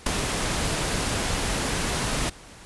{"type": "noise with ADSR envelope", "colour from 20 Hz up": "pink", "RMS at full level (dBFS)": -19, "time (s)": [0.06, 2.3], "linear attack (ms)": 5, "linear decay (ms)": 8, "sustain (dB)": -7, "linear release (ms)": 10, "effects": ["pink hiss -46 dBFS RMS until 2.65 s", "resampled to 24000 Hz"]}